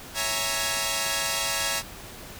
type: chord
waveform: 5% pulse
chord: A# half-diminished seventh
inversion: first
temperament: equal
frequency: 554.4 / 659.3 / 830.6 / 932.3 Hz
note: C#5 / E5 / G#5 / A#5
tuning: 0 / 0 / 0 / 0 cents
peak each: -20 / -19 / -20 / -18 dBFS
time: 0.14-1.83 s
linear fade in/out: 50 ms
effects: pink hiss -42 dBFS RMS until 2.39 s